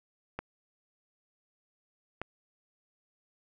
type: clicks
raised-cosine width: 0.5 ms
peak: -20 dBFS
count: 2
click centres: 0.39 / 2.216 s
effects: none